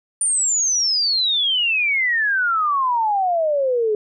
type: exponential sweep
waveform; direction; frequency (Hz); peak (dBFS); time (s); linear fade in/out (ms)
sine; down; 9270 to 415.3; -16; 0.21-3.95; 2
effects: none